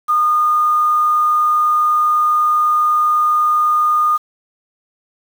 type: tone with quantisation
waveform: sine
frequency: 1222 Hz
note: D#6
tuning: 32 cents flat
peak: -11 dBFS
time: 0.08-4.18 s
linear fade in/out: 20 ms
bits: 6
effects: none